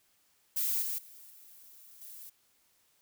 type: noise with level steps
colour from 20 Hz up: violet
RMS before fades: -31 / -35 / -53 / -55 / -48 dBFS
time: 0.56-2.3 s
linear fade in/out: 10 ms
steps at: 0.82 / 0.98 / 1.3 / 2.01 s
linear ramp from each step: 5 ms
effects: white hiss -70 dBFS RMS until 3.01 s